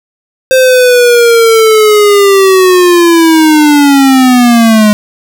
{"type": "linear sweep", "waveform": "square", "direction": "down", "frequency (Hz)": [523.3, 207.7], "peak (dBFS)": -3, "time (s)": [0.51, 4.93], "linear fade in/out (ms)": 0, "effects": []}